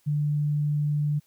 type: tone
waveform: sine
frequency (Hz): 147.9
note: D3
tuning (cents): +13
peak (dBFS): -22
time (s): 0.06-1.2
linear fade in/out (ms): 20
effects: white hiss -66 dBFS RMS until 1.26 s